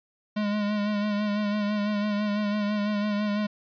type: tone with vibrato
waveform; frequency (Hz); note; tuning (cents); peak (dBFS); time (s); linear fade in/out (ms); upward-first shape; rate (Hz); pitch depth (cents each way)
square; 207.7; G#3; 0; -25; 0.36-3.47; 10; sine; 6; 35
effects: resampled to 11025 Hz